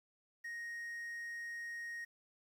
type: tone with quantisation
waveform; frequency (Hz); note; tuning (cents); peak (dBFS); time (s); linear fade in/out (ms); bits
triangle; 1870; A#6; +5; -40; 0.44-2.05; 10; 11
effects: none